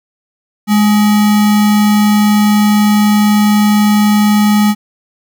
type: tone with sample-and-hold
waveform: sine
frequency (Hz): 209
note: G#3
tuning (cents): +11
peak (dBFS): -6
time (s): 0.67-4.75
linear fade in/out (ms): 50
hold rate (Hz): 1050
effects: none

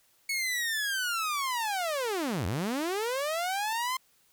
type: linear two-way sweep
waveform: sawtooth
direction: down then up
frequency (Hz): 2217 to 78.1 to 1052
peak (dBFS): -25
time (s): 0.29-3.97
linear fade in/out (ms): 5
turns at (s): 2.46
effects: white hiss -66 dBFS RMS until 4.32 s

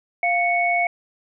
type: tone pair together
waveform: sine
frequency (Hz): 698.3 / 2217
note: F5 / C#7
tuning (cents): 0 / 0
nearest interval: octave + minor sixth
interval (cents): 2000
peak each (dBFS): -20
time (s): 0.23-0.87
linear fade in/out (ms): 2
effects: none

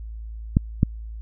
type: clicks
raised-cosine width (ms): 5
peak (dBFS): -3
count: 2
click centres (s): 0.569 / 0.831
effects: added 55 Hz sine -32 dBFS peak until 1.21 s

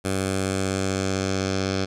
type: tone with low-pass filter sweep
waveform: 10% pulse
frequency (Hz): 95.8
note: G2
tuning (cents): -39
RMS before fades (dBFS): -25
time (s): 0.04-1.86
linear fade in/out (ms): 20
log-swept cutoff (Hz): 10000 to 5300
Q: 2.3
effects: none

